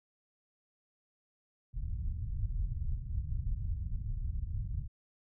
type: low-pass noise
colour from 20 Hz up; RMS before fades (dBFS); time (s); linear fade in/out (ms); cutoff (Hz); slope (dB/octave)
pink; -35; 1.73-4.88; 50; 110; 24
effects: none